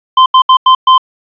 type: tone bursts at uneven times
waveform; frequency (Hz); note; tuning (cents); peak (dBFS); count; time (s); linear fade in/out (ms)
square; 1037; C6; -16; -3; 5; 0.17-0.26 / 0.34-0.42 / 0.49-0.57 / 0.66-0.75 / 0.87-0.98; 5
effects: resampled to 8000 Hz + 7-bit